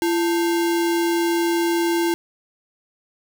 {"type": "tone with sample-and-hold", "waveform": "sine", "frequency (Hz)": 339, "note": "E4", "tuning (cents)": 49, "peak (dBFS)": -17, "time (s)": [0.02, 2.14], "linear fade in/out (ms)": 0, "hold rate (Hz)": 1225, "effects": []}